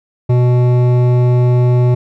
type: tone with hard clipping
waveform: triangle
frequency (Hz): 123.47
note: B2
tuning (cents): 0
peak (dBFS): -10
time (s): 0.29-1.95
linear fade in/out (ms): 10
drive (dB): 16
effects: none